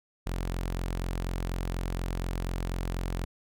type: tone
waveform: sawtooth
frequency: 44.14 Hz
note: F1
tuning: 19 cents sharp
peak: -26 dBFS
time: 0.26-3.25 s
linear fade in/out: 10 ms
effects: none